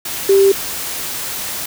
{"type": "tone in noise", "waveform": "sine", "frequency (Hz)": 392, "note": "G4", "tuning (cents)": 0, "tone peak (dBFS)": -7, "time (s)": [0.29, 0.52], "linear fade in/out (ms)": 5, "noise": "white", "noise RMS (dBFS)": -24, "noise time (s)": [0.05, 1.66], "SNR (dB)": 14, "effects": []}